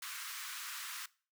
pink high-pass noise, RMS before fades -44 dBFS, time 0.02-1.06 s, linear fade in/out 5 ms, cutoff 1100 Hz, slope 48 dB/octave, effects noise-tail reverb RT60 0.4 s tail -21 dB re dry

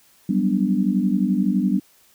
sine chord, G major seventh, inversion third, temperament equal with one note detuned, 185 / 196.68 / 246.9 / 293.7 Hz, F#3 / G3 / B3 / D4, 0 / +6 / 0 / 0 cents, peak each -24 / -20 / -23 / -25 dBFS, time 0.29-1.8 s, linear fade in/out 5 ms, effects white hiss -56 dBFS RMS until 2.14 s

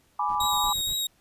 sine chord, G# diminished, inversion none, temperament equal with one note detuned, 835.4 / 987.8 / 1174.7 Hz, G#5 / B5 / D6, +10 / 0 / 0 cents, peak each -28 dBFS, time 0.19-0.73 s, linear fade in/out 5 ms
brown noise with tremolo, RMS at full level -41 dBFS, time 0.29-0.98 s, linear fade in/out 0 ms, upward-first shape square, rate 8.6 Hz, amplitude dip 80%
sawtooth tone with vibrato, 3789 Hz, A#7, 27 cents sharp, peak -23 dBFS, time 0.4-1.07 s, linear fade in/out 5 ms, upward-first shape triangle, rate 4.1 Hz, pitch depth 17 cents each way
effects pink hiss -64 dBFS RMS until 1.2 s + resampled to 32000 Hz

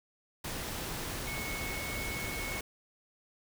sine tone in noise, 2200 Hz, C#7, 14 cents flat, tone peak -39 dBFS, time 1.27-2.6 s, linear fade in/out 5 ms, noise pink, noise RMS -38 dBFS, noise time 0.44-2.61 s, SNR -4 dB, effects none

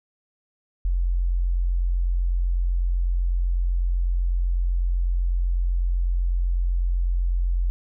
sine tone, 44 Hz, F1, 14 cents sharp, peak -19 dBFS, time 0.85-7.7 s, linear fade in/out 0 ms, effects none

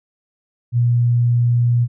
sine tone, 120.1 Hz, B2, 48 cents flat, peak -12 dBFS, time 0.72-1.88 s, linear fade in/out 50 ms, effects none

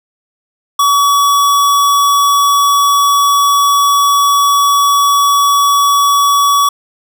square tone, 1135 Hz, C#6, 41 cents sharp, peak -8 dBFS, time 0.79-6.69 s, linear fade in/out 5 ms, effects none

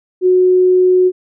sine tone, 366.8 Hz, F#4, 15 cents flat, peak -7 dBFS, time 0.21-1.12 s, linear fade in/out 50 ms, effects none

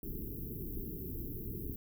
pink band-stop noise, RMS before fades -41 dBFS, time 0.03-1.76 s, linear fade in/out 2 ms, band 440 to 12000 Hz, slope 96 dB/octave, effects none

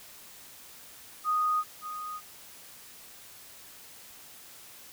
sine tone with echo, 1241 Hz, D#6, 5 cents flat, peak -24 dBFS, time 1.24-1.64 s, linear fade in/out 50 ms, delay 570 ms, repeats 1, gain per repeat -11 dB, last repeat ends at 2.21 s, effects white hiss -50 dBFS RMS until 4.92 s

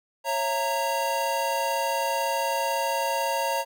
square tone cluster, 548 / 666 / 926 Hz, C#5 / E5 / A#5, -20 / +18 / -12 cents, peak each -30 / -33 / -27 dBFS, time 0.24-3.65 s, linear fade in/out 50 ms, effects none

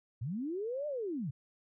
sine linear two-way sweep, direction up then down, 100 to 609 to 115.7 Hz, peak -34 dBFS, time 0.21-1.31 s, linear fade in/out 10 ms, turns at 0.87 s, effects none

